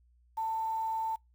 sine tone with quantisation, 891 Hz, A5, 22 cents sharp, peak -30 dBFS, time 0.37-1.16 s, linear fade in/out 10 ms, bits 9, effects noise-tail reverb RT60 0.2 s tail -25 dB re dry + added 60 Hz sine -62 dBFS peak until 1.34 s

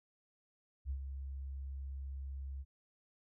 sine tone with ADSR envelope, 67.9 Hz, C#2, 35 cents flat, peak -33 dBFS, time 0.85-2.65 s, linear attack 52 ms, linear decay 78 ms, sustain -7 dB, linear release 43 ms, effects tanh soft clip ceiling -30 dBFS

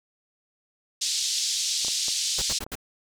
pink band-pass noise, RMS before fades -27 dBFS, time 1.01-2.59 s, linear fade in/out 10 ms, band 3800 to 7500 Hz, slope 24 dB/octave
clicks, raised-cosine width 1 ms, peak -26 dBFS, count 5, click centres 1.848 / 1.883 / 2.083 / 2.389 / 2.665 s
pink noise bursts, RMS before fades -33 dBFS, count 4, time 2.38-2.754 s, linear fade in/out 5 ms, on 38 ms, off 74 ms
effects none

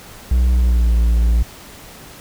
triangle tone with pitch glide, 61.74 to 57.61 Hz, B1 to A#1, 0 to -20 cents, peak -9 dBFS, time 0.31-1.43 s, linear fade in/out 5 ms, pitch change -120 cents, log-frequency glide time 0.52-0.94 s, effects pink hiss -39 dBFS RMS until 2.2 s

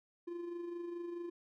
triangle tone with amplitude modulation, 345.6 Hz, F4, 18 cents flat, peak -36 dBFS, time 0.27-1.3 s, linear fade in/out 10 ms, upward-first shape sine, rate 24.7 Hz, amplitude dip 45%, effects none

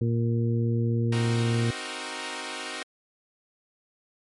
harmonic tone, 116.54 Hz, A#2, in tune, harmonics 1 / 2 / 3 / 4, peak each -23 / -29 / -33 / -35 dBFS, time 0.01-1.71 s, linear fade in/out 5 ms
5% pulse chord, C half-diminished seventh, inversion none, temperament equal, 261.6 / 311.1 / 370 / 466.2 Hz, C4 / Eb4 / Gb4 / Bb4, 0 / 0 / 0 / 0 cents, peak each -27 dBFS, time 1.12-2.83 s, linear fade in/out 5 ms
effects MP3 48 kbps

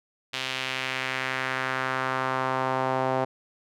sawtooth tone with band-pass filter sweep, 130.9 Hz, C3, 1 cent sharp, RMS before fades -28 dBFS, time 0.33-3.25 s, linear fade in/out 10 ms, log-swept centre 3200 to 720 Hz, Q 1.7, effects none

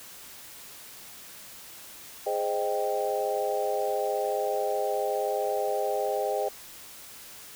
sine chord, Ab major seventh, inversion none, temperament equal, 415.3 / 523.3 / 622.3 / 784 Hz, Ab4 / C5 / Eb5 / G5, 0 / 0 / 0 / 0 cents, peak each -31 dBFS, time 2.26-6.49 s, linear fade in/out 10 ms, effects white hiss -46 dBFS RMS until 7.55 s

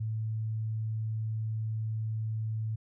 sine tone, 110 Hz, A2, in tune, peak -30 dBFS, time 0-2.76 s, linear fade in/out 10 ms, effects none

